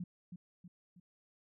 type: tone with echo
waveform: sine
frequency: 177.7 Hz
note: F3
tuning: 30 cents sharp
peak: -38 dBFS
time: 0-0.04 s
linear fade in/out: 5 ms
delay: 320 ms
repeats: 3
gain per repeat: -6 dB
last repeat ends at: 1 s
effects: none